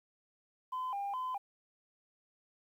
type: tone with vibrato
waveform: sine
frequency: 904 Hz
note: A5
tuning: 47 cents sharp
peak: -33 dBFS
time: 0.72-1.38 s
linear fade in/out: 10 ms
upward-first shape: square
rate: 2.4 Hz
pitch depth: 210 cents each way
effects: tanh soft clip ceiling -32 dBFS + 11-bit